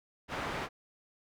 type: low-pass noise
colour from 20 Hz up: white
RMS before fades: -37 dBFS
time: 0.28-0.69 s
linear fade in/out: 50 ms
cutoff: 1600 Hz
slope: 12 dB/octave
effects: none